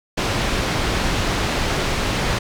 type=low-pass noise; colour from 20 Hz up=pink; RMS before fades=-21 dBFS; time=0.17-2.39 s; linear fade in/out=10 ms; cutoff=5100 Hz; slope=12 dB/octave; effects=none